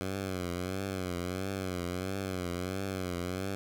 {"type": "tone with vibrato", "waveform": "10% pulse", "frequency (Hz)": 92.5, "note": "F#2", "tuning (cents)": 0, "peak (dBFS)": -25, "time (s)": [0.01, 3.55], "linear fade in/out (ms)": 0, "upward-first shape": "triangle", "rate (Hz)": 1.5, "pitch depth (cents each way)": 110, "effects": []}